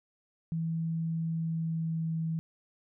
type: tone with pitch glide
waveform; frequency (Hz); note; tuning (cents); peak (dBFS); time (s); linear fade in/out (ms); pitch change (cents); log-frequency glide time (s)
sine; 163.6 to 162.09; E3 to E3; -13 to -29; -29; 0.52-2.39; 0; -16; 1.26-2.19
effects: none